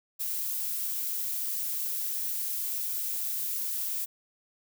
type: noise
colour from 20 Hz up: violet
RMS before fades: -32 dBFS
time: 0.19-4.06 s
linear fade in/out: 20 ms
effects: none